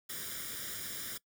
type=noise with comb filter; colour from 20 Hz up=white; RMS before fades=-41 dBFS; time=0.09-1.18 s; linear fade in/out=10 ms; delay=0.57 ms; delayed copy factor=+0.75; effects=noise-tail reverb RT60 0.1 s tail -21 dB re dry + high-pass 60 Hz 12 dB/octave